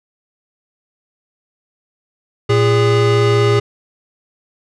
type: tone pair together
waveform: square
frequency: 115.05 / 410 Hz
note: A#2 / G#4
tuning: -22 / -22 cents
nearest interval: octave + minor seventh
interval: 2200 cents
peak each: -14 dBFS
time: 2.49-3.6 s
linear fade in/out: 10 ms
effects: low-pass 5000 Hz 12 dB/octave